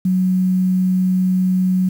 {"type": "tone with quantisation", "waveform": "sine", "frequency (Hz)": 185, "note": "F#3", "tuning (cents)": 0, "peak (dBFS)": -13, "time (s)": [0.05, 1.89], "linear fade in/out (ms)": 5, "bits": 7, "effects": []}